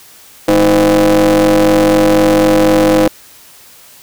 40% pulse ring-modulated tone, 98 Hz, G2, in tune, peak -3 dBFS, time 0.48-3.08 s, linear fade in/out 5 ms, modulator 414 Hz, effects white hiss -40 dBFS RMS until 4.02 s

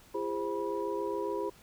sine tone cluster, 339.6 / 406.8 / 522 / 976 Hz, F4 / G#4 / C5 / B5, -48 / -36 / -4 / -21 cents, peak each -37 / -34 / -38 / -38 dBFS, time 0.14-1.5 s, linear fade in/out 10 ms, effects pink hiss -58 dBFS RMS until 1.62 s

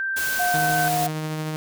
sine tone with pitch glide, 1568 to 1531.3 Hz, G6 to G6, 0 to -41 cents, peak -23 dBFS, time 0-0.88 s, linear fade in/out 0 ms, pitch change -41 cents, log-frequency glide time 0.14-0.63 s
white noise, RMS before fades -29 dBFS, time 0.16-1.07 s, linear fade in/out 10 ms
sine tone, 717 Hz, F5, 45 cents sharp, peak -21 dBFS, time 0.39-1.08 s, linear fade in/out 10 ms
sawtooth tone with tremolo, 155.56 Hz, D#3, in tune, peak -21 dBFS, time 0.54-1.56 s, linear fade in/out 0 ms, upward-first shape triangle, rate 13 Hz, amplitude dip 25%
effects none

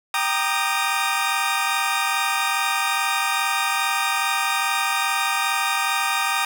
20% pulse chord, Eb major seventh, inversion first, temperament equal with one note detuned, 784 / 932.3 / 1202.1 / 1244.5 Hz, G5 / Bb5 / D6 / Eb6, 0 / 0 / +40 / 0 cents, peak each -21 dBFS, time 0.14-6.45 s, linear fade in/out 2 ms, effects none

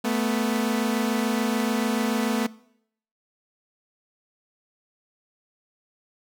sawtooth tone pair together, 220 / 246.9 Hz, A3 / B3, 0 / 0 cents, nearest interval major second, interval 200 cents, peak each -21 / -22 dBFS, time 0.04-2.47 s, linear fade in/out 10 ms, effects noise-tail reverb RT60 0.7 s tail -21 dB re dry

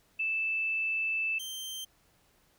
sine / sawtooth tone pair in turn, 2637 / 3136 Hz, E7 / G7, 0 / 0 cents, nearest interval minor third, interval 300 cents, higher second, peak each -28 / -34 dBFS, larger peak first, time 0.19-1.39 / 1.39-1.85 s, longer first, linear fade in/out 10 ms, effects pink hiss -67 dBFS RMS until 2.58 s

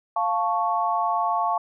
sine chord, F augmented, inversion none, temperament equal, 698.5 / 880 / 1108.7 Hz, F5 / A5 / C#6, 0 / 0 / 0 cents, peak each -25 dBFS, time 0.16-1.58 s, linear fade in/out 5 ms, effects none

